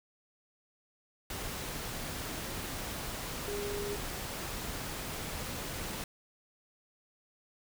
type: tone in noise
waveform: sine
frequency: 407.9 Hz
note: G#4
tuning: 31 cents flat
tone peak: -36 dBFS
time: 3.48-3.96 s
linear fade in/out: 2 ms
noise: pink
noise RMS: -39 dBFS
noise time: 1.3-6.04 s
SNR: 0 dB
effects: none